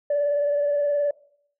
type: tone with vibrato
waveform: sine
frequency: 579 Hz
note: D5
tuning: 25 cents flat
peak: -18 dBFS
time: 0.1-1.11 s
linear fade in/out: 5 ms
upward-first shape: sine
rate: 19 Hz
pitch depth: 23 cents each way
effects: noise-tail reverb RT60 0.6 s tail -19 dB re dry + tanh soft clip ceiling -16 dBFS